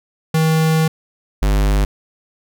square tone pair in turn, 159.3 / 50.18 Hz, D#3 / G1, +41 / +41 cents, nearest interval octave + minor sixth, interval 2000 cents, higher first, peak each -13 dBFS, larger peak neither, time 0.34-0.88 / 1.42-1.85 s, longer first, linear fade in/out 5 ms, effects none

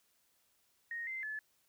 sine tone with pitch steps, 1864 / 2077 / 1725 Hz, A#6 / C7 / A6, -1 / -13 / -35 cents, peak -38 dBFS, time 0.91-1.39 s, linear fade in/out 2 ms, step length 160 ms, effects white hiss -74 dBFS RMS until 1.68 s

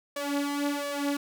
sawtooth tone with flanger, 286 Hz, D4, 46 cents flat, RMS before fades -30 dBFS, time 0.16-1.17 s, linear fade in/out 5 ms, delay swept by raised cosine 1.7 to 4.5 ms, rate 1.4 Hz, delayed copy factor +0.75, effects none

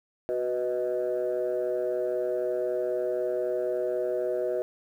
sine chord, B major, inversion second, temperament equal with one note detuned, 370 / 493.9 / 624.4 Hz, F#4 / B4 / D#5, 0 / 0 / +6 cents, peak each -29 dBFS, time 0.29-4.62 s, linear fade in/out 0 ms, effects tanh soft clip ceiling -20 dBFS + 10-bit

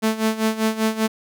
sawtooth tone with tremolo, 220 Hz, A3, in tune, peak -12 dBFS, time 0.02-1.08 s, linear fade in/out 20 ms, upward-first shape sine, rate 5.1 Hz, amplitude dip 80%, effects none

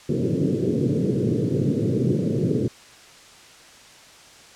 pink band-pass noise, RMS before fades -22 dBFS, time 0.09-2.68 s, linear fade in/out 5 ms, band 110 to 470 Hz, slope 48 dB/octave, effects white hiss -47 dBFS RMS until 4.55 s + low-pass 7000 Hz 12 dB/octave

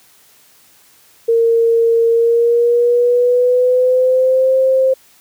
sine tone with pitch glide, 460.4 to 525.8 Hz, A#4 to C5, -22 to +8 cents, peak -9 dBFS, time 1.28-4.94 s, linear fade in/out 10 ms, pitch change +230 cents, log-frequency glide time 2.09-4.56 s, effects white hiss -49 dBFS RMS until 5.2 s + high-pass 80 Hz 12 dB/octave

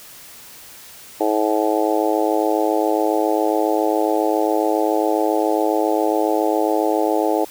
harmonic tone, 107.3 Hz, A2, 43 cents flat, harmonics 3 / 4 / 5 / 6 / 7 / 8, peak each -21 / -22 / -23 / -24 / -24 / -25 dBFS, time 1.2-7.45 s, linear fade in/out 10 ms, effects white hiss -41 dBFS RMS until 7.5 s

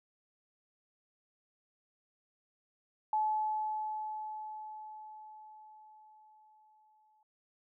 sine tone with exponential decay, 860 Hz, A5, 40 cents flat, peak -27 dBFS, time 3.13-7.23 s, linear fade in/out 2 ms, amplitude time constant 890 ms, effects none

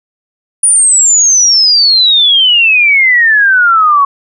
sine exponential sweep, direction down, 9700 to 1102 Hz, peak -4 dBFS, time 0.63-4.05 s, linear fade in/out 5 ms, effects none

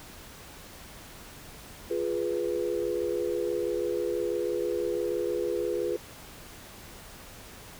sine chord, F diminished, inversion none, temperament equal, 349.2 / 415.3 / 493.9 Hz, F4 / Ab4 / Cb5, 0 / 0 / 0 cents, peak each -31 dBFS, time 1.9-5.97 s, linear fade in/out 10 ms, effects pink hiss -47 dBFS RMS until 7.79 s

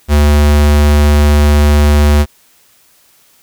square tone, 73.7 Hz, D2, 7 cents sharp, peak -6 dBFS, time 0.08-2.26 s, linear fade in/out 50 ms, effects white hiss -49 dBFS RMS until 3.42 s

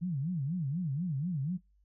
sine tone with vibrato, 156.7 Hz, D#3, 13 cents sharp, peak -30 dBFS, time 0.01-1.58 s, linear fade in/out 20 ms, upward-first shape sine, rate 4.1 Hz, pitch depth 290 cents each way, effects noise-tail reverb RT60 0.2 s tail -24 dB re dry + added 50 Hz sine -64 dBFS peak until 1.84 s

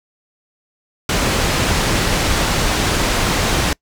pink low-pass noise, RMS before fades -17 dBFS, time 1.09-3.73 s, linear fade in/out 2 ms, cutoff 7700 Hz, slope 12 dB/octave, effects noise-tail reverb RT60 0.1 s tail -26 dB re dry

